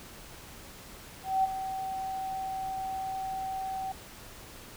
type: tone with ADSR envelope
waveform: sine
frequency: 765 Hz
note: G5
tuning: 42 cents flat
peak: -21 dBFS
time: 1.23-3.92 s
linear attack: 210 ms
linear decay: 20 ms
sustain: -11 dB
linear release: 4 ms
effects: pink hiss -48 dBFS RMS until 4.76 s